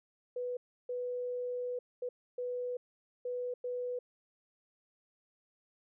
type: tone bursts at uneven times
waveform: sine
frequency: 493.9 Hz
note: B4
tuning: in tune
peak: -34 dBFS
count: 6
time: 0.36-0.57 / 0.89-1.79 / 2.02-2.09 / 2.38-2.77 / 3.25-3.54 / 3.64-3.99 s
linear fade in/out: 5 ms
effects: none